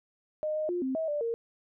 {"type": "tone with pitch steps", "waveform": "sine", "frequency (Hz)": [614, 618, 353.6, 262.3, 643, 589, 462.3], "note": ["D#5", "D#5", "F4", "C4", "E5", "D5", "A#4"], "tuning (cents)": [-23, -12, 22, 4, -43, 5, -14], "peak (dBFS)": -28, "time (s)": [0.43, 1.34], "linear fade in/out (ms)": 0, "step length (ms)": 130, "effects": []}